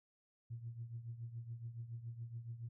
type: tone with tremolo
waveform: sine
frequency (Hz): 116.7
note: A#2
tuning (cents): +2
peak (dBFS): -40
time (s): 0.5-2.69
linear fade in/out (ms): 10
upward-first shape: triangle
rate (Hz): 7.1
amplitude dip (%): 80
effects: tanh soft clip ceiling -36 dBFS